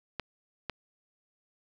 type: clicks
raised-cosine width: 0.3 ms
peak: -17 dBFS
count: 2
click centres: 0.197 / 0.697 s
effects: none